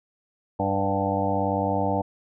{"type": "harmonic tone with a mistuned harmonic", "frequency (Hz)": 98, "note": "G2", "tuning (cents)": 0, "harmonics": [1, 2, 3, 5, 6, 7, 8, 9], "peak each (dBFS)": [-30, -30, -30, -30, -30, -30, -30, -30], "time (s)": [0.59, 2.02], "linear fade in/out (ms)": 10, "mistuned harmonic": 7, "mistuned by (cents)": 43, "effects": []}